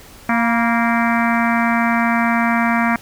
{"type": "harmonic tone with a mistuned harmonic", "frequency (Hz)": 232.1, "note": "A#3", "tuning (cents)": -7, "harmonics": [1, 3, 4, 5, 6, 7, 8, 9, 10], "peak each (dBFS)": [-17, -22, -23, -24, -25, -25, -26, -27, -27], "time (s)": [0.29, 2.96], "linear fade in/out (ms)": 2, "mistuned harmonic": 4, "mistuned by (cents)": 43, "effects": ["pink hiss -42 dBFS RMS until 3.01 s"]}